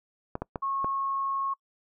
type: clicks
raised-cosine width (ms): 1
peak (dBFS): -17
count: 4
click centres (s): 0.354 / 0.42 / 0.558 / 0.845
type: tone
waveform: sine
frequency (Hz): 1092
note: C#6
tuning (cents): -26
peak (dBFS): -27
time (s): 0.62-1.54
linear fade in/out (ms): 10
effects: noise-tail reverb RT60 0.1 s tail -25 dB re dry